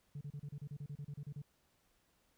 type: tone bursts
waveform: sine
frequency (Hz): 144.4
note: D3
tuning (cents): -29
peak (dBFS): -40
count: 14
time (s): 0.15-1.419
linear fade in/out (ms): 5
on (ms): 60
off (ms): 33
effects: tanh soft clip ceiling -40 dBFS + pink hiss -75 dBFS RMS until 2.37 s